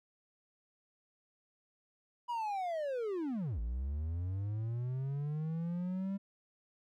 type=linear two-way sweep; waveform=triangle; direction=down then up; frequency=980 to 53.9 to 198.5 Hz; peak=-32 dBFS; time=2.28-6.18 s; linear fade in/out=20 ms; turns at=3.6 s; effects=none